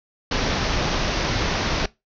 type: low-pass noise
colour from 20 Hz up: pink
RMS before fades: -23 dBFS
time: 0.31-1.86 s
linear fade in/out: 5 ms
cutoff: 6100 Hz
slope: 96 dB/octave
effects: noise-tail reverb RT60 0.2 s tail -20 dB re dry